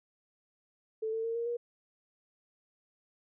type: tone with pitch steps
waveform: sine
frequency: 440 / 448.7 / 457.6 / 466.7 / 476 Hz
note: A4 / A4 / A#4 / A#4 / A#4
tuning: 0 / +34 / -32 / +2 / +36 cents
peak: -31 dBFS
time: 1.02-1.57 s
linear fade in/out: 10 ms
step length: 110 ms
effects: none